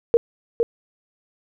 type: tone with echo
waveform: sine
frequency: 466.2 Hz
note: A#4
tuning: in tune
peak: -10 dBFS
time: 0.14-0.17 s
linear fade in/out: 0 ms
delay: 460 ms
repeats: 1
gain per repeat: -5 dB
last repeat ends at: 0.63 s
effects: none